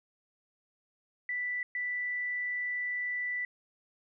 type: tone bursts at uneven times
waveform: sine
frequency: 1975.5 Hz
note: B6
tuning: in tune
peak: -31 dBFS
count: 2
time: 1.29-1.63 / 1.75-3.45 s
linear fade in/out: 2 ms
effects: none